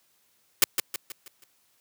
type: noise with echo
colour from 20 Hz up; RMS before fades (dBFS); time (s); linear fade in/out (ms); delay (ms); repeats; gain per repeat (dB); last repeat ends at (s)
white; -17; 0.62-0.64; 2; 160; 5; -7; 1.44
effects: white hiss -67 dBFS RMS until 1.8 s + high-pass 80 Hz 12 dB/octave